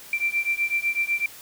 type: beating tone pair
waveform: sine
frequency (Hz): 2349 / 2357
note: D7 / D7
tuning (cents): 0 / +6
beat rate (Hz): 8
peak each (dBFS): -25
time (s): 0.13-1.26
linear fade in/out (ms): 2
effects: white hiss -44 dBFS RMS until 1.41 s